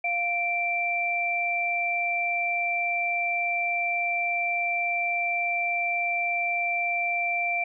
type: tone pair together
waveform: sine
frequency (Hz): 698.5 / 2349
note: F5 / D7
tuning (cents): 0 / 0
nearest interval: octave + major sixth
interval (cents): 2100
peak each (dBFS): -29 / -25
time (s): 0.04-7.64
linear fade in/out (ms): 5
effects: none